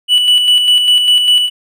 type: tone with tremolo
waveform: triangle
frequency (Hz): 2960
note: F#7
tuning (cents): 0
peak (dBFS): -4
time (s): 0.08-1.5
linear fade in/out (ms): 50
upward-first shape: square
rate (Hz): 5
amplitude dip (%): 40
effects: none